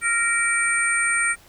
sine tone cluster, 1386 / 1866 / 2325 / 8690 Hz, F6 / A#6 / D7 / C#9, -14 / +1 / -18 / -35 cents, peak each -24 dBFS, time 0.01-1.36 s, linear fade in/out 50 ms, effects pink hiss -51 dBFS RMS until 1.48 s

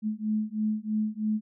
sine beating tone pair, 213.3 / 216.4 Hz, G#3 / A3, +46 / -29 cents, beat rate 3.1 Hz, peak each -29 dBFS, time 0.02-1.41 s, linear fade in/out 50 ms, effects none

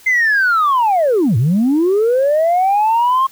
sine linear two-way sweep, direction down then up, 2093 to 103.83 to 1081 Hz, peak -9 dBFS, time 0.06-3.27 s, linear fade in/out 10 ms, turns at 1.37 s, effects tanh soft clip ceiling -8 dBFS + white hiss -44 dBFS RMS until 3.31 s

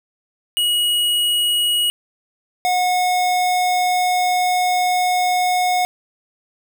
square tone pair in turn, 2903 / 727 Hz, F#7 / F#5, -34 / -31 cents, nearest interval 2 octaves, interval 2397 cents, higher first, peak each -16 dBFS, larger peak neither, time 0.57-1.9 / 2.65-5.85 s, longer second, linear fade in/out 0 ms, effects none

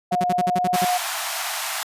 sine tone with pitch glide, 716 to 721 Hz, F5 to F#5, +43 to -45 cents, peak -19 dBFS, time 0.11-0.98 s, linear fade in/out 10 ms, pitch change +12 cents, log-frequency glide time 0.51-0.61 s
sawtooth tone bursts, 185 Hz, F#3, in tune, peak -18 dBFS, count 9, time 0.12-0.849 s, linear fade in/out 5 ms, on 33 ms, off 54 ms
pink high-pass noise, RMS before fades -27 dBFS, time 0.74-1.83 s, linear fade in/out 0 ms, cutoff 650 Hz, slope 96 dB/octave
effects resampled to 32000 Hz

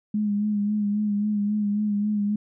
sine tone with vibrato, 207.7 Hz, G#3, in tune, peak -21 dBFS, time 0.14-2.36 s, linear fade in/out 5 ms, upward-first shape sine, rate 3.7 Hz, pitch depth 37 cents each way, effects none

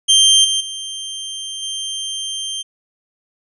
sawtooth tone with level steps, 3150 Hz, G7, 8 cents sharp, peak -5 / -12 / -22 / -19 dBFS, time 0.08-2.63 s, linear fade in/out 20 ms, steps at 0.44 / 0.6 / 1.62 s, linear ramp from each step 10 ms, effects resampled to 24000 Hz

